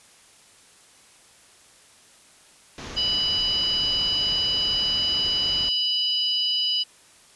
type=low-pass noise; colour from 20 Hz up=pink; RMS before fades=-37 dBFS; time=2.78-5.69 s; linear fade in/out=0 ms; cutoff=6900 Hz; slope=96 dB/octave
type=harmonic tone; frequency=987.8 Hz; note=B5; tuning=in tune; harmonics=3 / 4 / 5; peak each=-23 / -35 / -25 dBFS; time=2.96-6.84 s; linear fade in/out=20 ms
effects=white hiss -53 dBFS RMS until 7.35 s + resampled to 24000 Hz